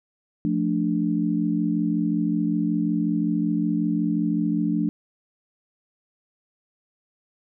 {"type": "chord", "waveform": "sine", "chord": "D minor", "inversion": "first", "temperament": "equal", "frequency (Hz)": [174.61, 220, 293.7], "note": ["F3", "A3", "D4"], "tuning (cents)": [0, 0, 0], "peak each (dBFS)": [-25, -25, -24], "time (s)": [0.45, 4.89], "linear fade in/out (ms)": 0, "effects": []}